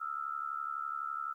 sine tone with amplitude modulation, 1320 Hz, E6, 2 cents sharp, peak -31 dBFS, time 0-1.34 s, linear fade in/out 20 ms, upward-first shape sine, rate 71.9 Hz, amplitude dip 90%, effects 12-bit

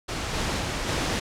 pink noise with level steps, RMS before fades -30 / -27 / -29 / -26 dBFS, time 0.08-1.2 s, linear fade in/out 10 ms, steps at 0.33 / 0.59 / 0.87 s, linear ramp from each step 20 ms, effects low-pass 7000 Hz 12 dB/octave

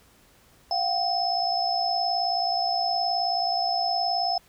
sine tone cluster, 706 / 765 / 5220 Hz, F5 / G5 / E8, +19 / -42 / -18 cents, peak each -27 dBFS, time 0.71-4.38 s, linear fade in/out 2 ms, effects pink hiss -58 dBFS RMS until 4.48 s

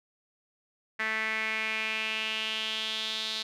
sawtooth tone with band-pass filter sweep, 219.2 Hz, A3, 6 cents flat, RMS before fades -32 dBFS, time 0.99-3.43 s, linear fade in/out 10 ms, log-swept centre 1900 to 3900 Hz, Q 4.5, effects none

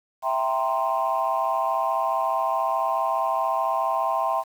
sine chord, C dominant seventh, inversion first, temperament equal, 659.3 / 784 / 932.3 / 1046.5 Hz, E5 / G5 / Bb5 / C6, 0 / 0 / 0 / 0 cents, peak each -26 / -26 / -28 / -25 dBFS, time 0.22-4.44 s, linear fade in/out 50 ms, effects tanh soft clip ceiling -13 dBFS + 8-bit

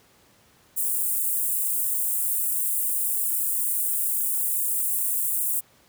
white high-pass noise, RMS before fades -25 dBFS, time 0.76-5.61 s, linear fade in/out 20 ms, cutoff 8200 Hz, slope 48 dB/octave, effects pink hiss -58 dBFS RMS until 5.88 s + high-pass 80 Hz 12 dB/octave

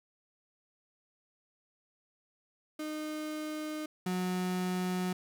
35% pulse tone pair in turn, 307 / 182.54 Hz, D#4 / F#3, -23 / -23 cents, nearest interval major sixth, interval 900 cents, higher first, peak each -34 / -29 dBFS, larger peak second, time 2.79-3.86 / 4.06-5.13 s, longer neither, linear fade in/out 5 ms, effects none

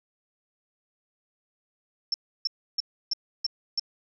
sine tone bursts, 5390 Hz, E8, 38 cents sharp, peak -23 dBFS, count 6, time 2.12-3.796 s, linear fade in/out 2 ms, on 21 ms, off 310 ms, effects none

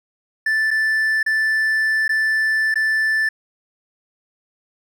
triangle tone with dropouts, 1760 Hz, A6, in tune, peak -14 dBFS, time 0.46-3.29 s, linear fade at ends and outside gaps 5 ms, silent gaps 0.707-0.711 / 1.23-1.262 / 2.08-2.092 / 2.742-2.756 s, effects none

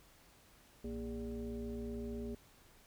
sine tone with frequency modulation, 233.1 Hz, A#3, in tune, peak -39 dBFS, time 0.84-2.35 s, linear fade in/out 5 ms, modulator 174 Hz, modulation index 1.2, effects pink hiss -64 dBFS RMS until 2.86 s

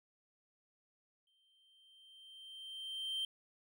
triangle tone with exponential growth, 3136 Hz, G7, in tune, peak -33 dBFS, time 1.27-3.25 s, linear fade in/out 2 ms, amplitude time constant 430 ms, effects none

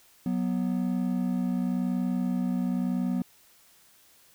triangle tone pair together, 184.39 / 245.3 Hz, F#3 / B3, -6 / -12 cents, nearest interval perfect fourth, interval 494 cents, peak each -26 dBFS, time 0.26-3.22 s, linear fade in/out 2 ms, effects white hiss -59 dBFS RMS until 4.34 s

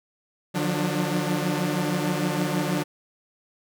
sawtooth tone cluster, 150.7 / 176.7 / 183.1 / 295.8 Hz, D3 / F3 / F#3 / D4, +45 / +21 / -18 / +13 cents, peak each -25 dBFS, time 0.54-2.84 s, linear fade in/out 20 ms, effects none

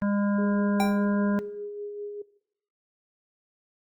harmonic tone, 202.7 Hz, G#3, 42 cents flat, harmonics 1 / 3 / 5 / 7 / 8, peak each -23 / -33 / -37 / -40 / -41 dBFS, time 0.02-1.39 s, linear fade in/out 0 ms
sine tone with tremolo, 412 Hz, G#4, 14 cents flat, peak -32 dBFS, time 0.38-2.22 s, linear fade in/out 5 ms, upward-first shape sine, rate 5 Hz, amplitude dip 35%
square tone with exponential decay, 784 Hz, G5, in tune, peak -23 dBFS, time 0.8-1.05 s, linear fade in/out 0 ms, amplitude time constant 53 ms
effects noise-tail reverb RT60 0.7 s tail -19 dB re dry + Opus 32 kbps

